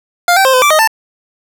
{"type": "tone with pitch steps", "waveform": "25% pulse", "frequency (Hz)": [702, 774, 526, 509, 1169, 622, 888], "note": ["F5", "G5", "C5", "C5", "D6", "D#5", "A5"], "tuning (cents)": [9, -22, 9, -48, -8, -1, 16], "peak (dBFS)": -3, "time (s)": [0.28, 0.875], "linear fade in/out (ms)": 2, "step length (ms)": 85, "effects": []}